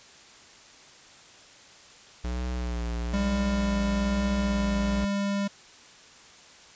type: tone with vibrato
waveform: square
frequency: 60.1 Hz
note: B1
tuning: 46 cents flat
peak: -29 dBFS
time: 2.24-5.05 s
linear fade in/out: 5 ms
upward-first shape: sine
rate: 1.1 Hz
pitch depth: 53 cents each way
type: tone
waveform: square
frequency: 200 Hz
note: G3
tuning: 35 cents sharp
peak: -26 dBFS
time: 3.13-5.48 s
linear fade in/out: 10 ms
effects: white hiss -51 dBFS RMS until 6.75 s + resampled to 16000 Hz